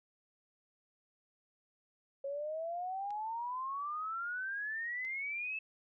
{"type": "exponential sweep", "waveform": "sine", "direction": "up", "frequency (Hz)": [546, 2637], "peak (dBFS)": -36, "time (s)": [2.24, 5.59], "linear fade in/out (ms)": 5}
{"type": "clicks", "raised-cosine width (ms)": 0.2, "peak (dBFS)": -39, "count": 2, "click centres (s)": [3.106, 5.05]}
{"effects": []}